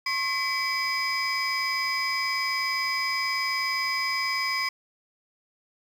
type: tone cluster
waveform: triangle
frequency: 1077 / 2017 / 2299 / 5000 Hz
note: C6 / B6 / D7 / D#8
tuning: +50 / +36 / -37 / +8 cents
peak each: -28 dBFS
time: 0.06-4.69 s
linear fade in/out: 5 ms
effects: tanh soft clip ceiling -18 dBFS + 9-bit